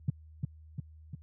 sine tone with echo, 136.8 Hz, C#3, 23 cents flat, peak -22 dBFS, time 0.08-0.1 s, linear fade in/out 5 ms, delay 350 ms, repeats 3, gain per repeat -4 dB, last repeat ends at 1.15 s, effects added 78 Hz sine -49 dBFS peak until 1.22 s + high-pass 60 Hz 12 dB/octave

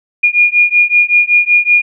sine beating tone pair, 2428 / 2433.3 Hz, D#7 / D#7, -43 / -39 cents, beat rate 5.3 Hz, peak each -10 dBFS, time 0.23-1.82 s, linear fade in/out 10 ms, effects none

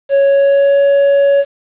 triangle tone with pitch glide, 554 to 560.4 Hz, C#5 to C#5, -1 to +19 cents, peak -5 dBFS, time 0.09-1.45 s, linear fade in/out 50 ms, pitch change +20 cents, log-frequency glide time 0.24-0.8 s, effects resampled to 8000 Hz + 7-bit

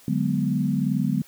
sine chord, G# half-diminished seventh, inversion second, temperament equal, 146.83 / 185 / 207.7 / 246.9 Hz, D3 / F#3 / G#3 / B3, 0 / 0 / 0 / 0 cents, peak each -26 dBFS, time 0.08-1.22 s, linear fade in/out 2 ms, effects white hiss -52 dBFS RMS until 1.27 s

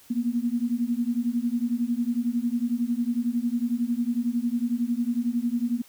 sine beating tone pair, 233.1 / 244.1 Hz, A#3 / B3, 0 / -20 cents, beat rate 11 Hz, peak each -26 dBFS, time 0.1-5.82 s, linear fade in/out 10 ms, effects white hiss -54 dBFS RMS until 5.88 s

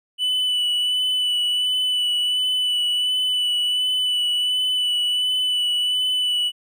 triangle tone with vibrato, 2979 Hz, F#7, 11 cents sharp, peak -17 dBFS, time 0.18-6.52 s, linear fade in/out 50 ms, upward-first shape sine, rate 1.4 Hz, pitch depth 18 cents each way, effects none

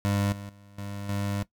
25% pulse tone with level steps, 100.7 Hz, G2, 47 cents sharp, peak -20 / -34 / -47 / -31 / -24 dBFS, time 0.05-1.43 s, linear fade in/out 0 ms, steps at 0.32 / 0.49 / 0.78 / 1.09 s, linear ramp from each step 2 ms, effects noise-tail reverb RT60 0.1 s tail -17 dB re dry

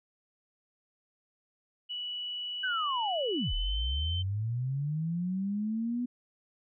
sine tone with pitch glide, 2947 to 3088 Hz, F#7 to G7, -8 to -27 cents, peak -34 dBFS, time 1.89-4.23 s, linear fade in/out 20 ms, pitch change +81 cents, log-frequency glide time 3.33-3.8 s
sine linear two-way sweep, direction down then up, 1568 to 33.32 to 248.1 Hz, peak -29 dBFS, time 2.63-6.06 s, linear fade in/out 10 ms, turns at 3.53 s
effects none

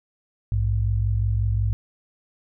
sine tone pair together, 58.27 / 103.83 Hz, A#1 / G#2, 0 / 0 cents, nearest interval minor seventh, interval 1000 cents, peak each -23 / -21 dBFS, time 0.52-1.73 s, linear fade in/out 0 ms, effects none

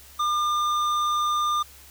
triangle tone with hard clipping, 1203 Hz, D6, 41 cents sharp, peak -23 dBFS, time 0.19-1.63 s, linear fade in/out 10 ms, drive 13 dB, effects added 69 Hz sine -52 dBFS peak until 1.9 s + white hiss -49 dBFS RMS until 1.9 s

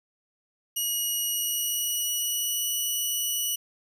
10% pulse tone with pitch glide, 2900 to 2942 Hz, F#7 to F#7, -35 to -11 cents, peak -18 dBFS, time 0.76-3.56 s, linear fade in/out 10 ms, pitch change +24 cents, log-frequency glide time 1.31-2.66 s, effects none

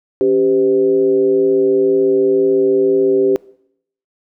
sine tone with frequency modulation, 392 Hz, G4, in tune, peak -10 dBFS, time 0.21-3.36 s, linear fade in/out 0 ms, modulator 114 Hz, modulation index 0.67, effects noise-tail reverb RT60 0.7 s tail -22 dB re dry

